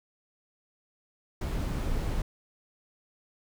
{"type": "noise", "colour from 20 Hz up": "brown", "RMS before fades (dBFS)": -30, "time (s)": [1.41, 2.22], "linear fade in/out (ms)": 5, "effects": []}